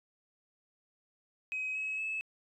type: tone with pitch steps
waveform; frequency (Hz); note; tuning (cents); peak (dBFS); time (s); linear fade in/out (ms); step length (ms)
sine; 2533 / 2565 / 2598; D#7 / E7 / E7; +30 / -48 / -26; -32; 1.52-2.21; 0; 230
effects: tanh soft clip ceiling -29 dBFS